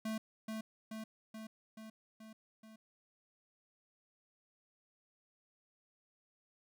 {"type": "tone with echo", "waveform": "square", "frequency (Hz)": 219.6, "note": "A3", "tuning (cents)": -3, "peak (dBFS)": -37, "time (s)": [0.05, 0.18], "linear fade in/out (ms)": 5, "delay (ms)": 430, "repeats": 6, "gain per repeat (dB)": -3, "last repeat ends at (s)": 2.76, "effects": []}